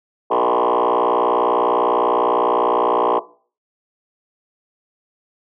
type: tone with frequency modulation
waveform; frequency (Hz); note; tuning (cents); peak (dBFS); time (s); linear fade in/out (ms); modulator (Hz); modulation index
sine; 724; F#5; -38; -12; 0.3-3.2; 20; 59.9; 6.1
effects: noise-tail reverb RT60 0.4 s tail -17 dB re dry + tanh soft clip ceiling -11 dBFS